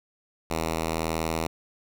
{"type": "tone", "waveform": "5% pulse", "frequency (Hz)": 81, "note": "E2", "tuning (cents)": -30, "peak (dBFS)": -15, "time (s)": [0.5, 1.47], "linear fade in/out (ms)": 5, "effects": []}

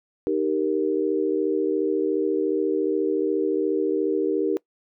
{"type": "chord", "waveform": "sine", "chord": "Eb major", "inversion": "none", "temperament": "equal with one note detuned", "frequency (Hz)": [309.3, 392, 466.2], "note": ["Eb4", "G4", "Bb4"], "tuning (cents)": [-10, 0, 0], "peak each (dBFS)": [-25, -24, -25], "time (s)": [0.27, 4.57], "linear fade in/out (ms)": 0, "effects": ["noise-tail reverb RT60 0.1 s tail -22 dB re dry"]}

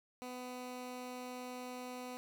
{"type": "tone", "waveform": "15% pulse", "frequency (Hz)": 250.3, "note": "B3", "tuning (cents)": 23, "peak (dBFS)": -37, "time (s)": [0.22, 2.17], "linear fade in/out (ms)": 0, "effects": []}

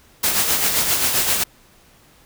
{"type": "noise with tremolo", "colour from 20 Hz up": "white", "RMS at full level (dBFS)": -17, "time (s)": [0.23, 1.44], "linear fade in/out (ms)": 10, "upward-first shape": "sine", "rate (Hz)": 7.6, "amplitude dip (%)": 45, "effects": ["pink hiss -52 dBFS RMS until 2.25 s"]}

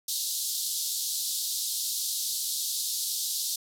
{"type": "band-pass noise", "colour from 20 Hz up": "pink", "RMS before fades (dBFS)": -31, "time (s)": [0.08, 3.56], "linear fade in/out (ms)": 5, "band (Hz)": [3700, 15000], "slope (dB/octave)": 48, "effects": []}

